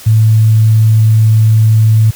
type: tone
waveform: sine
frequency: 110 Hz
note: A2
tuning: in tune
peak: -4 dBFS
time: 0.06-2.11 s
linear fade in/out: 10 ms
effects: white hiss -33 dBFS RMS until 2.15 s